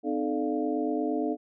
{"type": "tone cluster", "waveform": "sine", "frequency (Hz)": [256.9, 305.6, 434.6, 595, 699], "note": ["C4", "D#4", "A4", "D5", "F5"], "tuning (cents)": [-32, -31, -21, 22, 1], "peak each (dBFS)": [-32, -29, -32, -37, -35], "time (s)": [0.03, 1.37], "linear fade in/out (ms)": 50, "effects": []}